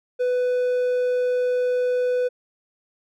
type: tone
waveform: triangle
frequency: 497.6 Hz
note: B4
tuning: 13 cents sharp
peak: -17 dBFS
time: 0.19-2.29 s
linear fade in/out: 20 ms
effects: none